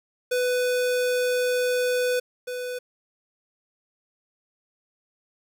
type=tone pair in turn; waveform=square; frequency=497.7 / 497.7 Hz; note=B4 / B4; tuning=+13 / +13 cents; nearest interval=unison; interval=0 cents; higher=neither; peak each=-22 / -30 dBFS; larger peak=first; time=0.31-2.2 / 2.47-2.79 s; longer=first; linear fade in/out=10 ms; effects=9-bit